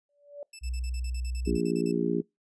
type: tone with exponential growth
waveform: sine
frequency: 577 Hz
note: D5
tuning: 31 cents flat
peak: -34 dBFS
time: 0.09-0.43 s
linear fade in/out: 2 ms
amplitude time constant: 72 ms
type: tone bursts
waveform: 5% pulse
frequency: 2637 Hz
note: E7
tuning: in tune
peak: -32 dBFS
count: 14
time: 0.53-1.917 s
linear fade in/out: 5 ms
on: 61 ms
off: 41 ms
type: tone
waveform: sine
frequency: 61.74 Hz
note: B1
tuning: in tune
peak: -29 dBFS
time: 0.61-1.59 s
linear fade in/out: 50 ms
type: harmonic tone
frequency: 58 Hz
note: A#1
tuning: 8 cents flat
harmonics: 3 / 4 / 5 / 6 / 7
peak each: -31 / -31 / -31 / -31 / -31 dBFS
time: 1.46-2.22 s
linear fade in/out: 20 ms
effects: noise-tail reverb RT60 0.2 s tail -26 dB re dry + resampled to 22050 Hz